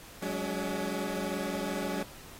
20% pulse chord, F# suspended second, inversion none, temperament equal with one note detuned, 185 / 207.7 / 284.2 Hz, F#3 / G#3 / C#4, 0 / 0 / +43 cents, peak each -32 dBFS, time 0.22-2.03 s, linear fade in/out 5 ms, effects pink hiss -50 dBFS RMS until 2.39 s + AAC 48 kbps

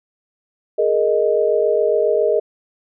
sine chord, Ab suspended second, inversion none, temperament equal with one note detuned, 418.9 / 466.2 / 622.3 Hz, Ab4 / Bb4 / Eb5, +15 / 0 / 0 cents, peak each -18 dBFS, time 0.78-2.4 s, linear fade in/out 10 ms, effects none

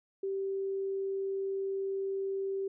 sine tone, 389.2 Hz, G4, 12 cents flat, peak -31 dBFS, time 0.23-2.68 s, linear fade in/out 5 ms, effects none

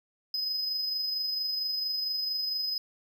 triangle tone with amplitude modulation, 5040 Hz, D#8, 21 cents sharp, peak -26 dBFS, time 0.34-2.78 s, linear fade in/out 2 ms, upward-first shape sine, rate 24.4 Hz, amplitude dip 35%, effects none

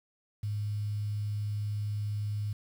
sine tone with quantisation, 104.2 Hz, G#2, 6 cents sharp, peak -30 dBFS, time 0.43-2.53 s, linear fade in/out 5 ms, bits 9, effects none

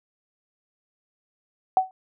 sine tone with exponential decay, 753 Hz, F#5, 30 cents sharp, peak -11 dBFS, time 1.77-1.91 s, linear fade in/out 1 ms, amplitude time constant 30 ms, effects none

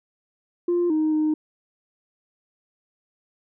sine tone with pitch steps, 349.3 / 311.1 / 308.2 Hz, F4 / D#4 / D#4, 0 / 0 / -16 cents, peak -17 dBFS, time 0.68-1.34 s, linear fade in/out 5 ms, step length 220 ms, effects tanh soft clip ceiling -16 dBFS

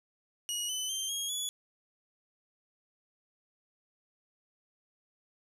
20% pulse tone with pitch steps, 2900 / 3020 / 3144 / 3274 / 3409 Hz, F#7 / F#7 / G7 / G#7 / G#7, -35 / +35 / +4 / -25 / +45 cents, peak -27 dBFS, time 0.49-1.49 s, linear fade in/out 0 ms, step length 200 ms, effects none

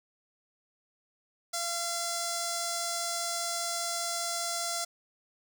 5% pulse tone with notch filter, 685 Hz, F5, 34 cents flat, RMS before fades -33 dBFS, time 1.53-4.85 s, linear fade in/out 10 ms, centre 2600 Hz, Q 0.91, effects none

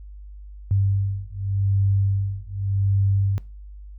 sine beating tone pair, 98 / 98.86 Hz, G2 / G2, 0 / +15 cents, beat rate 0.86 Hz, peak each -22 dBFS, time 0.71-3.38 s, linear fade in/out 0 ms, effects noise-tail reverb RT60 0.3 s tail -20 dB re dry + added 50 Hz sine -37 dBFS peak until 3.98 s

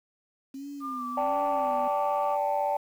sine tone with vibrato, 266 Hz, C4, 29 cents sharp, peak -36 dBFS, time 0.54-1.88 s, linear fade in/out 5 ms, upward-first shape sine, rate 1.4 Hz, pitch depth 120 cents each way
sine tone with pitch glide, 1200 to 1161.8 Hz, D6 to D6, +37 to -19 cents, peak -32 dBFS, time 0.8-2.38 s, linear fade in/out 50 ms, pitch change -56 cents, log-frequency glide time 0.97-1.04 s
sine chord, D suspended fourth, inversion none, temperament equal with one note detuned, 582.6 / 784 / 880 Hz, D5 / G5 / A5, -14 / 0 / 0 cents, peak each -28 dBFS, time 1.17-2.77 s, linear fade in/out 5 ms
effects tanh soft clip ceiling -18 dBFS + 9-bit

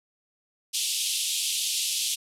pink band-pass noise, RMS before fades -28 dBFS, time 0.73-2.16 s, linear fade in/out 20 ms, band 2800 to 12000 Hz, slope 48 dB/octave, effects none

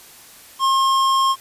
triangle tone with hard clipping, 1071 Hz, C6, 40 cents sharp, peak -16 dBFS, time 0.59-1.36 s, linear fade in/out 50 ms, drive 17 dB, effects white hiss -44 dBFS RMS until 1.4 s + resampled to 32000 Hz

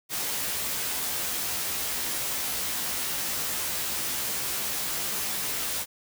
white noise with comb filter, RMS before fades -30 dBFS, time 0.09-5.86 s, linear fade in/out 50 ms, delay 15 ms, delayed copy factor +0.75, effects none

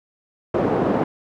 pink band-pass noise, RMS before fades -20 dBFS, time 0.54-1.04 s, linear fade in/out 5 ms, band 230 to 650 Hz, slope 12 dB/octave, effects none

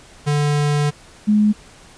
square / sine tone pair in turn, 146.83 / 210.6 Hz, D3 / G#3, 0 / +24 cents, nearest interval tritone, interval 624 cents, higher second, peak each -16 / -11 dBFS, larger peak second, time 0.26-0.91 / 1.27-1.53 s, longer first, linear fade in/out 20 ms, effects pink hiss -45 dBFS RMS until 1.97 s + resampled to 22050 Hz

